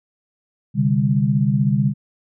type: chord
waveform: sine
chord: C suspended second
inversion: none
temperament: equal with one note detuned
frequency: 130.81 / 146.83 / 200.5 Hz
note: C3 / D3 / G3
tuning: 0 / 0 / +39 cents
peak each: -19 dBFS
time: 0.74-1.94 s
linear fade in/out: 50 ms
effects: none